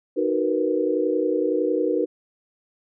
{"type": "chord", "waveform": "sine", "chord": "B major seventh", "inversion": "first", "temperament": "just", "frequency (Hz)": [308.7, 370.4, 463, 493.9], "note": ["D#4", "F#4", "A#4", "B4"], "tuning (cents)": [-14, 2, -12, 0], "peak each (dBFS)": -25, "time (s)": [0.16, 2.06], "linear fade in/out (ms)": 20, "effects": []}